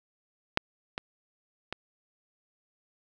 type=clicks; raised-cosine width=0.3 ms; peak=-6 / -16 / -17 dBFS; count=3; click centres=0.574 / 0.979 / 1.726 s; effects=none